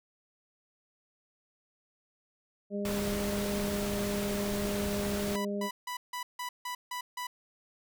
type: harmonic tone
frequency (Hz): 202.9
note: G#3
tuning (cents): -40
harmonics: 1 / 2 / 3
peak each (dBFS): -33 / -36 / -38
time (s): 2.7-5.7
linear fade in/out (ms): 50
type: noise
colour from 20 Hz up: pink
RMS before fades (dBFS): -37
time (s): 2.85-5.36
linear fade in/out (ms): 2
type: tone bursts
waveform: sawtooth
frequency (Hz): 989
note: B5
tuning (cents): +2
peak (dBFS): -31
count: 8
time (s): 5.35-7.27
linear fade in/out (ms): 5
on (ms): 100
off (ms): 160
effects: none

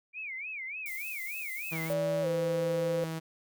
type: tone with vibrato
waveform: sine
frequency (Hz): 2306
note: D7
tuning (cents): -32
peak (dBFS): -36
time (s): 0.13-1.9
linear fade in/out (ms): 50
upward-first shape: sine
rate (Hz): 3.4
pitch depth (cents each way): 210
type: noise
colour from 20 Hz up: violet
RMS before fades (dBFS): -43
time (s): 0.86-1.93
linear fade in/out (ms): 0
type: tone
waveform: sawtooth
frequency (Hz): 161.6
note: E3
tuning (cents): -34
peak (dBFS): -30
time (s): 1.71-3.2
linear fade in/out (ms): 20
type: tone with pitch glide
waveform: sine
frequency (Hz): 579 to 509.9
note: D5 to C5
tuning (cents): -25 to -45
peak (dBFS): -28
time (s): 1.9-3.04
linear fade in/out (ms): 0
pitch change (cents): -220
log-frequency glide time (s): 2.22-2.27
effects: none

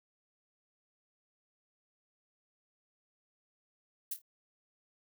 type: noise with echo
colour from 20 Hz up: violet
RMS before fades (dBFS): -36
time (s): 4.11-4.14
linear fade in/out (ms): 5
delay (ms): 26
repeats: 3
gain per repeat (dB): -10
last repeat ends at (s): 4.218
effects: none

